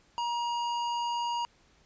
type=tone with tanh clipping; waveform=sine; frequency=949 Hz; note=A#5; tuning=31 cents sharp; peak=-31 dBFS; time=0.18-1.45 s; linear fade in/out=0 ms; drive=17 dB; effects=pink hiss -64 dBFS RMS until 1.85 s + resampled to 16000 Hz